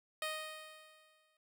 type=tone with exponential decay; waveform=10% pulse; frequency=622.3 Hz; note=D#5; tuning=in tune; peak=-27 dBFS; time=0.22-1.37 s; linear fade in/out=2 ms; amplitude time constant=250 ms; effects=none